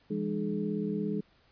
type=tone cluster; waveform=sine; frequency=168.7 / 206 / 304.7 / 424.4 Hz; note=E3 / G#3 / D#4 / G#4; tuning=+40 / -14 / -36 / +38 cents; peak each=-36 / -32 / -37 / -36 dBFS; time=0.1-1.21 s; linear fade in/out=10 ms; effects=pink hiss -65 dBFS RMS until 1.51 s + resampled to 11025 Hz